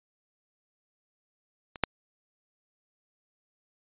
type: clicks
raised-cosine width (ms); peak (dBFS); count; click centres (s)
0.3; -24 / -6; 2; 1.758 / 1.837
effects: resampled to 8000 Hz